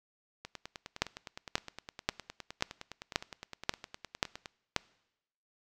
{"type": "two click trains", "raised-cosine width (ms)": 0.2, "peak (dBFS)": [-24, -9], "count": [40, 8], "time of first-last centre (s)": [[0.45, 4.458], [1.02, 4.763]], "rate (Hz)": [9.73, 1.87], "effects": ["noise-tail reverb RT60 0.9 s tail -24 dB re dry"]}